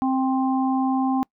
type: harmonic tone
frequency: 262.9 Hz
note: C4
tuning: 8 cents sharp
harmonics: 1 / 3 / 4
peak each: -20 / -25 / -31 dBFS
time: 0.02-1.23 s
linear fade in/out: 0 ms
effects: noise-tail reverb RT60 0.1 s tail -26 dB re dry